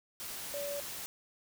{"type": "tone in noise", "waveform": "sine", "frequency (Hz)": 572, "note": "D5", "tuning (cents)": -46, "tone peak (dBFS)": -36, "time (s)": [0.54, 0.8], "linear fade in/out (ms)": 0, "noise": "white", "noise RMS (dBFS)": -42, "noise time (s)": [0.2, 1.06], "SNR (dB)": 3, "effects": []}